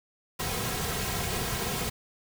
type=noise with comb filter; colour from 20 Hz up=pink; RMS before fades=-31 dBFS; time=0.39-1.9 s; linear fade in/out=10 ms; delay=3.4 ms; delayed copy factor=-0.6; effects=none